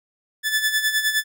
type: tone with tremolo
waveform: sawtooth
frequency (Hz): 1741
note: A6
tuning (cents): -19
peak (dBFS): -13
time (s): 0.43-1.24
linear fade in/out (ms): 50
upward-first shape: sine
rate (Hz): 9.7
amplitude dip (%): 65
effects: none